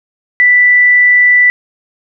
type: tone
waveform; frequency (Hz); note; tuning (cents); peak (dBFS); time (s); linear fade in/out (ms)
sine; 1975.5; B6; 0; -4; 0.4-1.5; 0
effects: none